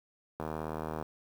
click train, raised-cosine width 1 ms, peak -22 dBFS, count 50, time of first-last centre 0.4-1.025 s, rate 78.4 Hz, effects high-pass 60 Hz 12 dB/octave + 8-bit

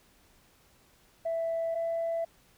sine tone pair in turn, 661 / 665.6 Hz, E5 / E5, +5 / +17 cents, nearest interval unison, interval 12 cents, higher second, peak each -27 / -27 dBFS, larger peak neither, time 1.25-1.75 / 1.75-2.25 s, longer neither, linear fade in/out 10 ms, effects tanh soft clip ceiling -25 dBFS + pink hiss -63 dBFS RMS until 2.57 s

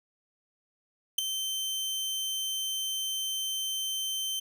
sawtooth tone with ADSR envelope, 3100 Hz, G7, 20 cents flat, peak -16 dBFS, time 1.18-4.4 s, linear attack 7 ms, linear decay 5 ms, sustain -11 dB, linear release 10 ms, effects none

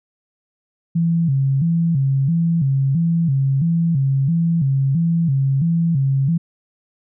sine tone with vibrato, 150.9 Hz, D3, 47 cents sharp, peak -14 dBFS, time 0.95-6.38 s, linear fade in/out 10 ms, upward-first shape square, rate 1.5 Hz, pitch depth 180 cents each way, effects none

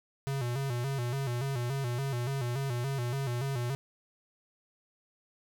square tone with vibrato, 128.9 Hz, C3, 26 cents flat, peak -31 dBFS, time 0.27-3.75 s, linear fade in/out 0 ms, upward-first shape square, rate 3.5 Hz, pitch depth 110 cents each way, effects none

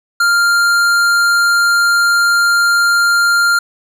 sine tone with tanh clipping, 1396.9 Hz, F6, in tune, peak -11 dBFS, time 0.2-3.59 s, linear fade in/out 5 ms, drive 16 dB, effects none

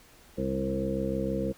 harmonic tone with a mistuned harmonic, 66.5 Hz, C2, 29 cents sharp, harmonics 1 / 2 / 3 / 4 / 5 / 7 / 8, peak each -38 / -38 / -32 / -38 / -35 / -34 / -34 dBFS, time 0.37-1.53 s, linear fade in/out 20 ms, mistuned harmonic 2, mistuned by +17 cents, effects pink hiss -56 dBFS RMS until 1.57 s

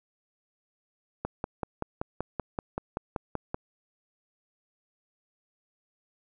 click train, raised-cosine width 1 ms, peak -16 dBFS, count 13, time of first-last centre 1.25-3.544 s, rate 5.23 Hz, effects none

